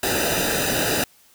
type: noise with comb filter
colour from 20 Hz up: pink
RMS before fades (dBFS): -22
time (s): 0.03-1.04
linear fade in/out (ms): 2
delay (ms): 0.91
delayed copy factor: -0.9
effects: white hiss -55 dBFS RMS until 1.34 s